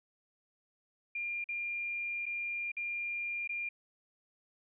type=tone with dropouts; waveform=sine; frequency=2400 Hz; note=D7; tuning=37 cents sharp; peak=-34 dBFS; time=1.15-3.69 s; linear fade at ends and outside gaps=5 ms; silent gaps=1.442-1.488 / 2.257-2.263 / 2.718-2.767 / 3.476-3.492 s; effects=none